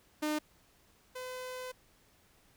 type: tone pair in turn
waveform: sawtooth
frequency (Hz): 303.6 / 507.9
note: D#4 / B4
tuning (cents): -42 / +48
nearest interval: major sixth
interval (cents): 890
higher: second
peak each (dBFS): -27 / -36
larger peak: first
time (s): 0.22-0.39 / 1.15-1.72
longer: second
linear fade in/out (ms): 10
effects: pink hiss -66 dBFS RMS until 2.56 s